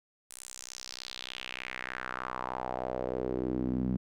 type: tone with band-pass filter sweep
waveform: sawtooth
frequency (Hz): 63.3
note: B1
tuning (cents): +43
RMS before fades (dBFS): -36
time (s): 0.3-3.97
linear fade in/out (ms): 10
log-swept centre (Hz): 9600 to 200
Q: 3
effects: none